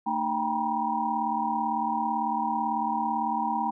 sine tone cluster, 224.8 / 303.5 / 792 / 946 / 984 Hz, A3 / D#4 / G5 / A#5 / B5, +37 / -43 / +18 / +25 / -7 cents, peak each -33 / -37 / -29 / -29 / -34 dBFS, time 0.06-3.71 s, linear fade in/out 10 ms, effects none

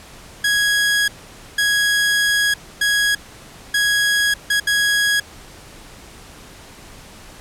sawtooth tone bursts at uneven times, 1660 Hz, G#6, 1 cent flat, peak -11 dBFS, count 6, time 0.44-1.08 / 1.58-2.54 / 2.81-3.15 / 3.74-4.34 / 4.5-4.6 / 4.67-5.2 s, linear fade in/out 5 ms, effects pink hiss -41 dBFS RMS until 7.4 s + low-pass 11000 Hz 12 dB/octave

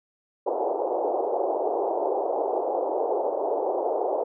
pink band-pass noise, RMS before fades -26 dBFS, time 0.46-4.24 s, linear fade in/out 10 ms, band 370 to 850 Hz, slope 48 dB/octave, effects none

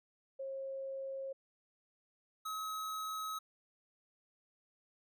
sine / square tone pair in turn, 539 / 1279 Hz, C#5 / D#6, -49 / +47 cents, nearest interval octave + minor third, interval 1496 cents, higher second, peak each -39 / -39 dBFS, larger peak neither, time 0.39-1.33 / 2.45-3.39 s, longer neither, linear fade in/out 10 ms, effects none

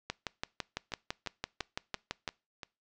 two click trains, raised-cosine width 0.2 ms, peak -24 / -16 dBFS, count 6 / 14, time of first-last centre 0.92-2.632 / 0.1-2.278 s, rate 2.92 / 5.97 Hz, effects noise-tail reverb RT60 0.3 s tail -24 dB re dry + low-pass 7000 Hz 12 dB/octave

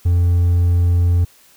triangle tone with hard clipping, 87.31 Hz, F2, in tune, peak -12 dBFS, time 0.05-1.25 s, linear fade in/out 10 ms, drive 5 dB, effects white hiss -50 dBFS RMS until 1.56 s

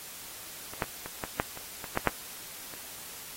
clicks, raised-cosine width 0.5 ms, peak -26 / -12 / -23 / -17 / -11 / -26 / -23 / -11 / -7 / -29 dBFS, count 10, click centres 0.736 / 0.822 / 1.06 / 1.238 / 1.399 / 1.574 / 1.842 / 1.974 / 2.073 / 2.738 s, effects white hiss -44 dBFS RMS until 3.36 s + AAC 48 kbps

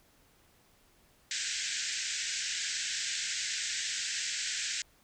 white band-pass noise, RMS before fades -35 dBFS, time 1.31-4.82 s, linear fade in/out 2 ms, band 1500 to 7900 Hz, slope 96 dB/octave, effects pink hiss -65 dBFS RMS until 5.03 s

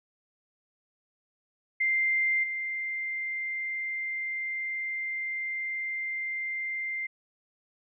sine tone with level steps, 2093 Hz, C7, in tune, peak -23 / -30 dBFS, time 1.8-7.07 s, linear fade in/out 10 ms, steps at 2.43 s, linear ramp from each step 10 ms, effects none

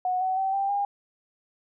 sine tone with pitch steps, 734 / 751.6 / 769.6 / 788 / 806.9 Hz, F#5 / F#5 / G5 / G5 / G5, -14 / +27 / -32 / +9 / +50 cents, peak -23 dBFS, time 0.05-0.85 s, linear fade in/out 2 ms, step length 160 ms, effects none

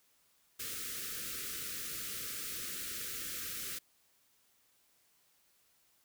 white band-stop noise, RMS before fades -41 dBFS, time 0.59-3.79 s, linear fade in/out 10 ms, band 530 to 1200 Hz, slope 96 dB/octave, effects white hiss -71 dBFS RMS until 6.04 s

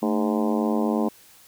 harmonic tone with a mistuned harmonic, 103.3 Hz, G#2, 9 cents flat, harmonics 2 / 3 / 4 / 5 / 6 / 7 / 8 / 9 / 10, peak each -23 / -27 / -29 / -31 / -33 / -34 / -35 / -36 / -37 dBFS, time 0.02-1.09 s, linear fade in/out 10 ms, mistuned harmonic 2, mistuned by +120 cents, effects white hiss -52 dBFS RMS until 1.47 s

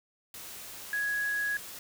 sine tone in noise, 1667 Hz, G#6, 6 cents sharp, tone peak -28 dBFS, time 0.93-1.57 s, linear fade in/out 2 ms, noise white, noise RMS -44 dBFS, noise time 0.34-1.79 s, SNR +13 dB, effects none

